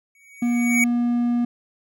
square tone with exponential growth, 2248 Hz, C#7, 24 cents sharp, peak -16 dBFS, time 0.15-0.84 s, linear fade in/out 2 ms, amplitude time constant 150 ms
triangle tone, 239.8 Hz, A#3, 49 cents sharp, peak -16 dBFS, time 0.42-1.45 s, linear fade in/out 5 ms
effects none

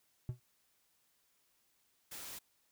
triangle tone with exponential decay, 123.47 Hz, B2, in tune, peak -30 dBFS, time 0.29-0.4 s, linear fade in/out 0 ms, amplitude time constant 23 ms
white noise, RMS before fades -47 dBFS, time 2.11-2.39 s, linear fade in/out 10 ms
effects white hiss -75 dBFS RMS until 2.71 s

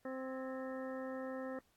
harmonic tone with a mistuned harmonic, 261.6 Hz, C4, in tune, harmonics 1 / 2 / 3 / 4 / 5 / 6 / 7, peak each -44 / -43 / -54 / -55 / -53 / -60 / -54 dBFS, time 0.05-1.59 s, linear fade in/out 2 ms, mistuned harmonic 6, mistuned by +92 cents, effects pink hiss -75 dBFS RMS until 1.76 s + AAC 64 kbps

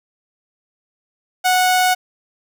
sawtooth tone, 736 Hz, F#5, 9 cents flat, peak -9 dBFS, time 1.44-1.95 s, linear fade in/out 20 ms, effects none

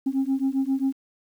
sine beating tone pair, 265.2 / 272.7 Hz, C4 / C#4, +23 / -28 cents, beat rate 7.5 Hz, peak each -23 dBFS, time 0.06-0.93 s, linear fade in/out 10 ms, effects tanh soft clip ceiling -17 dBFS + 9-bit

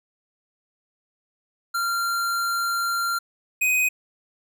square tone pair in turn, 1382 / 2504 Hz, F6 / D#7, -19 / +10 cents, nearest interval minor seventh, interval 1029 cents, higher second, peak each -23 / -19 dBFS, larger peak second, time 1.74-3.19 / 3.61-3.89 s, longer first, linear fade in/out 10 ms, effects none

